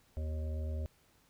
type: harmonic tone with a mistuned harmonic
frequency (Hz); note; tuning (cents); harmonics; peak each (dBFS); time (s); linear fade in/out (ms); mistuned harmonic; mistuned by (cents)
77.4; D#2; -9; 1 / 3 / 5 / 7 / 8; -34 / -49 / -53 / -51 / -52; 0.17-0.86; 0; 3; +62
effects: pink hiss -68 dBFS RMS until 1.29 s